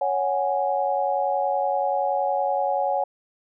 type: chord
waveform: sine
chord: C# suspended fourth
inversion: none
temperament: equal with one note detuned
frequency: 556.9 / 740 / 830.6 Hz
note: C#5 / F#5 / G#5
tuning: +8 / 0 / 0 cents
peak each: -25 dBFS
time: 0.01-3.04 s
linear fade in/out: 5 ms
effects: none